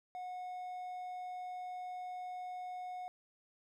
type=tone; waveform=triangle; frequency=729 Hz; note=F#5; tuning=26 cents flat; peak=-39 dBFS; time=0.15-3.08 s; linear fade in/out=0 ms; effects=none